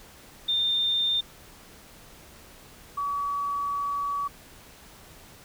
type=tone pair in turn; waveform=sine; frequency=3613 / 1138 Hz; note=A7 / C#6; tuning=+45 / +45 cents; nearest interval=octave + minor sixth; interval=2000 cents; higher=first; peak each=-22 / -26 dBFS; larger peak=first; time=0.48-1.21 / 2.97-4.28 s; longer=second; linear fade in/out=10 ms; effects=pink hiss -50 dBFS RMS until 5.44 s